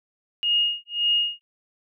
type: tone with tremolo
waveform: sine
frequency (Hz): 2857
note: F7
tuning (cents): +39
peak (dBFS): -17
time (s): 0.43-1.41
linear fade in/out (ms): 0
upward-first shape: sine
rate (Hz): 1.8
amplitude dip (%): 100
effects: none